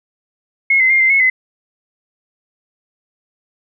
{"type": "tone with pitch steps", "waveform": "sine", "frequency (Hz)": [2168, 2055, 2119, 2079, 2186, 2038], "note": ["C#7", "C7", "C7", "C7", "C#7", "C7"], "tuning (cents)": [-39, -32, 21, -12, -25, -46], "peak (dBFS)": -9, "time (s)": [0.7, 1.3], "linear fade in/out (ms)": 5, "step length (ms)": 100, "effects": []}